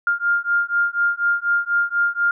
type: beating tone pair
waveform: sine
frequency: 1402 / 1406.1 Hz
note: F6 / F6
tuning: +6 / +11 cents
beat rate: 4.1 Hz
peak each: -20 dBFS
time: 0.07-2.31 s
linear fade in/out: 2 ms
effects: none